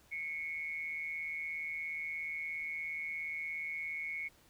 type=tone with amplitude modulation; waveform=sine; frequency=2200 Hz; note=C#7; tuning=14 cents flat; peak=-34 dBFS; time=0.11-4.29 s; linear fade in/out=20 ms; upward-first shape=sine; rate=157 Hz; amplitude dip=60%; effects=pink hiss -65 dBFS RMS until 4.49 s